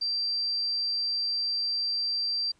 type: tone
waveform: sine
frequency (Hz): 4703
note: D8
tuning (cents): +2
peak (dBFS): -26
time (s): 0.01-2.52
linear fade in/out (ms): 10
effects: pink hiss -66 dBFS RMS until 2.59 s + resampled to 22050 Hz